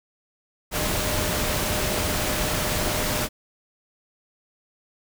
sine tone in noise, 607 Hz, D#5, 43 cents flat, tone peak -33 dBFS, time 0.71-3.29 s, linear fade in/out 50 ms, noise pink, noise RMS -25 dBFS, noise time 0.71-3.29 s, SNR -11 dB, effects none

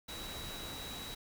sine tone in noise, 3891 Hz, B7, 27 cents flat, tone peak -46 dBFS, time 0.08-1.15 s, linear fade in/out 10 ms, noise pink, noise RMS -45 dBFS, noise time 0.08-1.15 s, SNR -4 dB, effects none

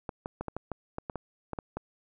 clicks, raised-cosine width 1 ms, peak -20 dBFS, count 12, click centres 0.092 / 0.259 / 0.41 / 0.483 / 0.566 / 0.717 / 0.984 / 1.098 / 1.157 / 1.533 / 1.588 / 1.77 s, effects none

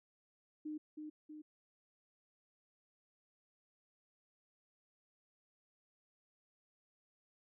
sine tone with echo, 305.1 Hz, D#4, 34 cents flat, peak -40 dBFS, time 0.65-0.78 s, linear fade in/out 10 ms, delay 320 ms, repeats 2, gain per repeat -4 dB, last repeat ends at 1.42 s, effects none

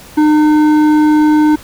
sine tone with hard clipping, 303.9 Hz, D#4, 41 cents flat, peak -8 dBFS, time 0.17-1.56 s, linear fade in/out 10 ms, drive 9 dB, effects pink hiss -36 dBFS RMS until 1.63 s

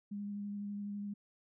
sine tone with vibrato, 203.7 Hz, G#3, 33 cents flat, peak -38 dBFS, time 0.11-1.14 s, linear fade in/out 10 ms, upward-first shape square, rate 12 Hz, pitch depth 10 cents each way, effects none

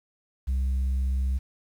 sine tone, 65.41 Hz, C2, in tune, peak -20 dBFS, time 0.47-1.39 s, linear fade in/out 20 ms, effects tanh soft clip ceiling -22 dBFS + 9-bit

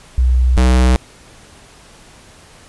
sine / square tone pair in turn, 62.6 / 62.93 Hz, B1 / B1, +24 / +33 cents, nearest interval unison, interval 9 cents, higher second, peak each -9 dBFS, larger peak neither, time 0.18-0.57 / 0.57-0.96 s, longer neither, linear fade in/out 0 ms, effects pink hiss -43 dBFS RMS until 2.68 s + resampled to 24000 Hz

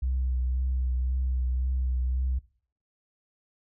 sine tone with vibrato, 63.6 Hz, C2, 48 cents flat, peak -23 dBFS, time 0.02-2.39 s, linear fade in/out 10 ms, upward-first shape triangle, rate 1.9 Hz, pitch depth 31 cents each way, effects noise-tail reverb RT60 0.5 s tail -21 dB re dry + tanh soft clip ceiling -21 dBFS

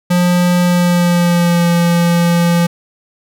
square tone with pitch glide, 177.2 to 171.76 Hz, F3 to F3, +25 to -29 cents, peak -10 dBFS, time 0.1-2.67 s, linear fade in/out 10 ms, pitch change -54 cents, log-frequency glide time 0.63-1.68 s, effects none

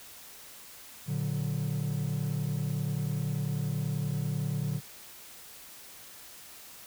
triangle chord, Bb augmented, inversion none, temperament equal, 116.54 / 146.83 / 185 Hz, Bb2 / D3 / F#3, 0 / 0 / 0 cents, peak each -32 / -28 / -34 dBFS, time 1.06-4.81 s, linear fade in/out 50 ms, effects tanh soft clip ceiling -21 dBFS + white hiss -49 dBFS RMS until 6.86 s

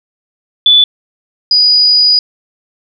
sine tone pair in turn, 3473 / 4924 Hz, A7 / D#8, -23 / -19 cents, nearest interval tritone, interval 604 cents, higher second, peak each -3 / -5 dBFS, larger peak first, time 0.66-0.84 / 1.51-2.19 s, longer second, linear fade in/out 2 ms, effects none

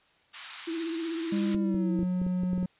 white high-pass noise, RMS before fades -37 dBFS, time 0.33-1.56 s, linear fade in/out 20 ms, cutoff 1000 Hz, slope 24 dB/octave
sine tone with vibrato, 329.6 Hz, E4, in tune, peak -30 dBFS, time 0.67-2.04 s, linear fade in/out 10 ms, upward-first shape triangle, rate 16 Hz, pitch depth 57 cents each way
triangle tone with pitch glide, 200.5 to 181.75 Hz, G3 to F#3, +39 to -31 cents, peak -24 dBFS, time 1.32-2.66 s, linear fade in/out 5 ms, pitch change -170 cents, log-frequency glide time 1.58-1.92 s
clicks, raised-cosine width 3 ms, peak -24 dBFS, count 10, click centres 1.547 / 1.746 / 1.991 / 2.031 / 2.217 / 2.266 / 2.434 / 2.532 / 2.579 / 2.629 s
effects white hiss -64 dBFS RMS until 2.79 s + resampled to 8000 Hz

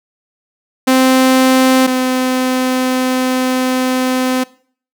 sawtooth tone pair in turn, 260 / 256.4 Hz, C4 / C4, -11 / -35 cents, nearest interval unison, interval 24 cents, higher first, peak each -4 / -9 dBFS, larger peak first, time 0.87-1.87 / 1.87-4.44 s, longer second, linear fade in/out 10 ms, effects noise-tail reverb RT60 0.5 s tail -21 dB re dry

